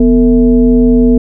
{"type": "tone with frequency modulation", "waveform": "sine", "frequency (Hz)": 246.9, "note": "B3", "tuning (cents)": 0, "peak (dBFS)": -4, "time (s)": [0, 1.18], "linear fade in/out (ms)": 5, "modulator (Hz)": 204, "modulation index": 0.83, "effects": []}